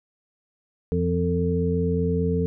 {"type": "tone cluster", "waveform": "sine", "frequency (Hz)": [86.4, 171.2, 259.8, 445.3], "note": ["F2", "F3", "C4", "A4"], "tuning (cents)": [-18, -34, -12, 21], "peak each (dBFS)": [-26, -24, -30, -25], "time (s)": [0.92, 2.46], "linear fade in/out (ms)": 0, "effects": []}